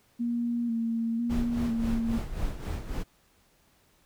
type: tone with vibrato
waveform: sine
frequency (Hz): 233.1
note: A#3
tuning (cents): 0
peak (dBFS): -26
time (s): 0.19-2.19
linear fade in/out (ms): 20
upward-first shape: square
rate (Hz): 1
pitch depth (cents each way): 30
type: noise with tremolo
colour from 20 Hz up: brown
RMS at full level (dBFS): -30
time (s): 1.29-3.04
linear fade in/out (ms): 20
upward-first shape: sine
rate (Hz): 3.7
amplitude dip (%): 65
effects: pink hiss -65 dBFS RMS until 4.05 s